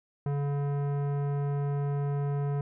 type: tone with tanh clipping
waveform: sine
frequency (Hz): 142.4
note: C#3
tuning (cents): +47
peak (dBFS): -29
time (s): 0.26-2.61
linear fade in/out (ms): 2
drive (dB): 16
effects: none